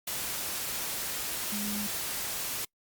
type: tone in noise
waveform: sine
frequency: 207.7 Hz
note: G#3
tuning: in tune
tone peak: -34 dBFS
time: 1.52-1.87 s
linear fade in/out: 5 ms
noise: white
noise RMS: -34 dBFS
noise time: 0.07-2.65 s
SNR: -3 dB
effects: noise-tail reverb RT60 0.1 s tail -26 dB re dry + Opus 48 kbps